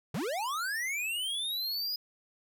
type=linear sweep; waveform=square; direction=up; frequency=116.54 to 5000 Hz; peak=-32 dBFS; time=0.14-1.96 s; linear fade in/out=5 ms; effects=none